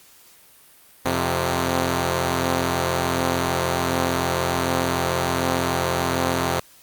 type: tone pair together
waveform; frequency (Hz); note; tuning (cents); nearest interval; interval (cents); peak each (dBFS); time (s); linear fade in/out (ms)
5% pulse; 86.76 / 130.81; F2 / C3; -11 / 0; perfect fifth; 711; -12; 1.05-6.6; 5
effects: white hiss -51 dBFS RMS until 6.82 s + Opus 48 kbps